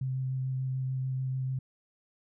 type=tone with vibrato; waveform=sine; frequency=130.81 Hz; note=C3; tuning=in tune; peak=-29 dBFS; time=0.01-1.59 s; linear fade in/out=5 ms; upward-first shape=sine; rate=6.8 Hz; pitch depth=11 cents each way; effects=none